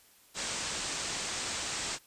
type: low-pass noise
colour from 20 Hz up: white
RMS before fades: -36 dBFS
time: 0.34-1.99 s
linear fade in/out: 50 ms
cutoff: 8600 Hz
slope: 96 dB/octave
effects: white hiss -61 dBFS RMS until 2.06 s + resampled to 32000 Hz